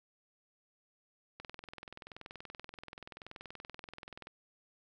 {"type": "click train", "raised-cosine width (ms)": 0.3, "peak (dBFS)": -30, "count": 61, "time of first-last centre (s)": [1.4, 4.271], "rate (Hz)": 20.9, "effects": []}